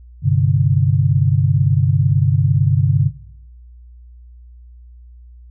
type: chord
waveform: sine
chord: G suspended fourth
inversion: none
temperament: equal with one note detuned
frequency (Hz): 98 / 128.94 / 146.83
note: G2 / C3 / D3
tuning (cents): 0 / -25 / 0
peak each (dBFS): -16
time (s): 0.22-3.11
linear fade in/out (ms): 50
effects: noise-tail reverb RT60 0.9 s tail -21 dB re dry + added 60 Hz sine -38 dBFS peak until 5.5 s